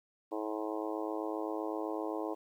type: harmonic tone with a mistuned harmonic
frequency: 107.7 Hz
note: A2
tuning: 37 cents flat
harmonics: 3 / 4 / 5 / 6 / 7 / 8 / 9 / 10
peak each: -38 / -40 / -42 / -44 / -45 / -46 / -47 / -48 dBFS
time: 0.31-2.35 s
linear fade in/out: 20 ms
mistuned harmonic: 10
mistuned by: -32 cents
effects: 11-bit